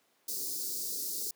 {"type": "band-stop noise", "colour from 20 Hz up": "white", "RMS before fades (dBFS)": -36, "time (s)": [0.28, 1.31], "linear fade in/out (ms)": 5, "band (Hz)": [470, 4300], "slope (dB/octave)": 48, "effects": ["pink hiss -70 dBFS RMS until 1.35 s", "high-pass 300 Hz 12 dB/octave"]}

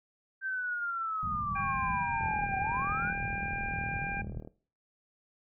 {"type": "linear two-way sweep", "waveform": "sine", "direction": "down then up", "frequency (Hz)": [1568, 760, 1568], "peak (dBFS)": -31, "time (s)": [0.41, 3.15], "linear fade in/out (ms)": 50, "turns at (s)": 2.59}
{"type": "low-pass noise", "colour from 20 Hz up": "white", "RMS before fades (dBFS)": -40, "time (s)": [1.23, 4.4], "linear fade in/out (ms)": 0, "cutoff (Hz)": 210, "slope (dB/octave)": 48}
{"type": "harmonic tone", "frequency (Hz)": 798, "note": "G5", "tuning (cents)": 31, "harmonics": [1, 2, 3], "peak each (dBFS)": [-38, -38, -38], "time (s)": [1.55, 4.22], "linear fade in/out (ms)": 10}
{"type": "click train", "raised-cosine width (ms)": 2, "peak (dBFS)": -32, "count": 90, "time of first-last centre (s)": [2.21, 4.475], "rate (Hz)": 39.3}
{"effects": ["noise-tail reverb RT60 0.4 s tail -18 dB re dry"]}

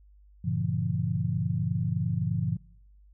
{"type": "chord", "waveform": "sine", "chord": "G diminished seventh", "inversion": "none", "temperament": "just", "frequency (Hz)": [98, 117.6, 141.12, 169.34], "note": ["G2", "Bb2", "Db3", "Fb3"], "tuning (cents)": [0, 16, 31, 47], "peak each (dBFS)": [-32, -31, -31, -30], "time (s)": [0.44, 2.57], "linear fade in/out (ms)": 10, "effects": ["noise-tail reverb RT60 0.8 s tail -25 dB re dry", "added 50 Hz sine -53 dBFS peak until 3.13 s"]}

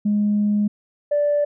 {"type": "tone pair in turn", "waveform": "sine", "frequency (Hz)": [207.7, 584.6], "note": ["G#3", "D5"], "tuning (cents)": [0, -8], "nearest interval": "octave + tritone", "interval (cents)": 1792, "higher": "second", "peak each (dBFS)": -15, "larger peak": "neither", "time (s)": [[0.05, 0.68], [1.11, 1.45]], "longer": "first", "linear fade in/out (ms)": 10, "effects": ["tanh soft clip ceiling -12 dBFS"]}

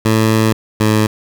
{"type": "tone pair in turn", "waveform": "15% pulse", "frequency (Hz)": [110.4, 108.07], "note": ["A2", "A2"], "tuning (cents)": [6, -31], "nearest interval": "unison", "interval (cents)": 37, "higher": "first", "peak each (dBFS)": -4, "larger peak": "neither", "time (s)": [[0.05, 0.53], [0.8, 1.07]], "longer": "first", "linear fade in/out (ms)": 5, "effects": []}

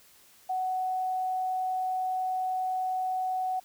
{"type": "tone", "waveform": "sine", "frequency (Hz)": 745, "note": "F#5", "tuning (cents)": 12, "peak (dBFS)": -27, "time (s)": [0.49, 3.6], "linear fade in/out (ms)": 10, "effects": ["white hiss -58 dBFS RMS until 3.64 s"]}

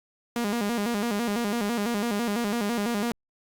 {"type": "tone with vibrato", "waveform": "sawtooth", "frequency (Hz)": 220, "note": "A3", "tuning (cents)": 0, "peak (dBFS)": -21, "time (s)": [0.36, 3.12], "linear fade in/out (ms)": 2, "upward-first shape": "square", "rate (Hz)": 6, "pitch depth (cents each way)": 130, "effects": ["Opus 48 kbps"]}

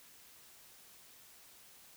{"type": "silence", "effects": ["white hiss -59 dBFS RMS until 1.96 s"]}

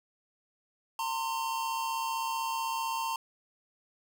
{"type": "tone pair together", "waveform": "square", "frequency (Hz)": [910.8, 1046.5], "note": ["A#5", "C6"], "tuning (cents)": [-40, 0], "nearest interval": "major second", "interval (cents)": 240, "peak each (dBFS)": [-33, -36], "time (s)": [0.99, 3.16], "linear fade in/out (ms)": 2, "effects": []}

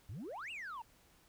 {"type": "exponential two-way sweep", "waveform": "sine", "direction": "up then down", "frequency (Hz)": [83, 2907, 875], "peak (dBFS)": -40, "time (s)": [0.09, 0.82], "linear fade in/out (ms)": 5, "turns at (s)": 0.51, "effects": ["tanh soft clip ceiling -41 dBFS", "pink hiss -67 dBFS RMS until 1.28 s"]}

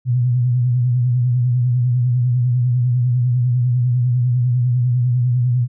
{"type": "tone with vibrato", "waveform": "sine", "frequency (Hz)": 123.47, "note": "B2", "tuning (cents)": 0, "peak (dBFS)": -13, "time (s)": [0.05, 5.68], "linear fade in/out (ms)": 50, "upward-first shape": "sine", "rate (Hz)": 10, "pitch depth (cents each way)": 61, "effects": []}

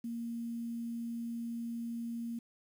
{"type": "tone with quantisation", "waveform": "sine", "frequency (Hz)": 233.1, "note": "A#3", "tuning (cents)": 0, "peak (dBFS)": -36, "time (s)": [0.04, 2.39], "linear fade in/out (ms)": 5, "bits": 10, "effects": []}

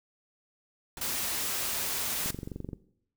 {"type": "noise with exponential decay", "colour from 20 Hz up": "pink", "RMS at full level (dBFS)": -38, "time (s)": [0.97, 1.11], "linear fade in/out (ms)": 2, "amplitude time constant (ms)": 30}
{"type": "noise", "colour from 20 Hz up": "white", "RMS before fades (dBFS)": -32, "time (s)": [1.01, 2.31], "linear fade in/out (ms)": 5}
{"type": "click train", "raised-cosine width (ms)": 3, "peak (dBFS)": -24, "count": 12, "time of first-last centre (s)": [2.26, 2.732], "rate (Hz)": 23.3}
{"effects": ["noise-tail reverb RT60 0.7 s tail -17 dB re dry"]}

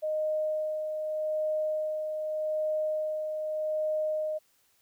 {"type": "tone with tremolo", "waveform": "sine", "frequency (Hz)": 618, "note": "D#5", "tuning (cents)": -12, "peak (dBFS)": -26, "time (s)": [0.02, 4.39], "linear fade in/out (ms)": 20, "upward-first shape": "sine", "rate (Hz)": 0.83, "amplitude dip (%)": 40, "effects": ["white hiss -68 dBFS RMS until 4.81 s"]}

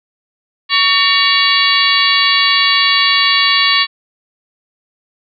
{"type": "harmonic tone with a mistuned harmonic", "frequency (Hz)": 563, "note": "C#5", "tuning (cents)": 27, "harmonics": [2, 3, 4, 5, 6, 7, 8], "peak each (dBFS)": [-17, -17, -17, -17, -17, -17, -17], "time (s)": [0.69, 3.87], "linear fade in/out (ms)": 50, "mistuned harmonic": 3, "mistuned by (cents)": 130, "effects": []}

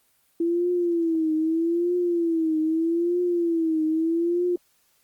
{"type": "tone with vibrato", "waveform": "sine", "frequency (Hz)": 333.5, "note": "E4", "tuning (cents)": 20, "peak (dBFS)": -20, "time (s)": [0.4, 4.56], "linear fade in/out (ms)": 5, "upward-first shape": "triangle", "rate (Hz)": 0.8, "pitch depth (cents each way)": 120, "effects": ["white hiss -65 dBFS RMS until 5.03 s", "Opus 24 kbps"]}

